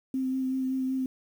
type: tone with vibrato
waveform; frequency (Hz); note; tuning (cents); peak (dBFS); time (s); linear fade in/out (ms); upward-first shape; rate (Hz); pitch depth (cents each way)
sine; 261.6; C4; 0; -26; 0.14-1.06; 2; sine; 5.3; 15
effects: 9-bit